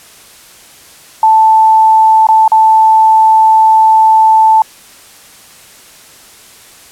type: tone with dropouts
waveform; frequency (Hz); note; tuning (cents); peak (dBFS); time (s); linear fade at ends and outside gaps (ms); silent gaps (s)
sine; 880; A5; 0; -3; 1.23-4.62; 2; 2.269-2.287 / 2.479-2.518
effects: white hiss -38 dBFS RMS until 6.91 s + low-pass 12000 Hz 12 dB/octave